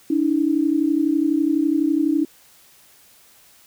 sine tone pair together, 288.4 / 320.4 Hz, D4 / E4, -31 / -49 cents, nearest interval major second, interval 182 cents, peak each -19 dBFS, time 0.1-2.25 s, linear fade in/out 5 ms, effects white hiss -52 dBFS RMS until 3.66 s

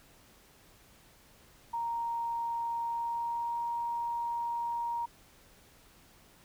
sine tone with pitch glide, 932.3 to 939.9 Hz, A#5 to A#5, 0 to +14 cents, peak -31 dBFS, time 1.73-5.06 s, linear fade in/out 10 ms, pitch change +14 cents, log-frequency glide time 2.86-3.58 s, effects pink hiss -60 dBFS RMS until 6.44 s

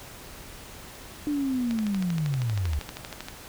sine linear sweep, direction down, 300 to 67.7 Hz, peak -24 dBFS, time 1.27-2.79 s, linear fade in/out 0 ms
click train, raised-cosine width 0.2 ms, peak -18 dBFS, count 21, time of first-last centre 1.71-3.285 s, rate 12.7 Hz
effects pink hiss -44 dBFS RMS until 3.48 s

